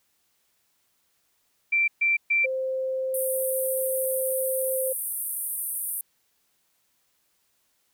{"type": "tone bursts", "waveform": "sine", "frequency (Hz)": 2349, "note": "D7", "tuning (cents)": 0, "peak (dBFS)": -19, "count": 3, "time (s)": [1.72, 2.46], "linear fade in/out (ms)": 10, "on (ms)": 160, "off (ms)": 130}
{"type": "tone", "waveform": "sine", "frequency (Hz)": 523.3, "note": "C5", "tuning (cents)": 0, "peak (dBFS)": -25, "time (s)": [2.44, 4.93], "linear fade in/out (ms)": 10}
{"type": "band-pass noise", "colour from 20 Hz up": "pink", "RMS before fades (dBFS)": -31, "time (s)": [3.14, 6.01], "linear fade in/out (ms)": 2, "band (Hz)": [9000, 15000], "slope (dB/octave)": 96}
{"effects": ["white hiss -70 dBFS RMS until 7.93 s"]}